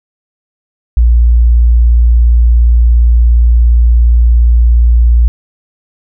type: tone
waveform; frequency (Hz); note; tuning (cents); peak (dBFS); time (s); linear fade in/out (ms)
sine; 58.6; A#1; +10; -3; 0.97-5.28; 0
effects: none